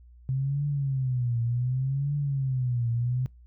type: tone with vibrato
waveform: sine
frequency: 130.2 Hz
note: C3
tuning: 8 cents flat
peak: -24 dBFS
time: 0.29-3.26 s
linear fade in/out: 0 ms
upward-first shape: triangle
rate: 0.67 Hz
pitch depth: 200 cents each way
effects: noise-tail reverb RT60 0.2 s tail -24 dB re dry + added 60 Hz sine -49 dBFS peak until 3.46 s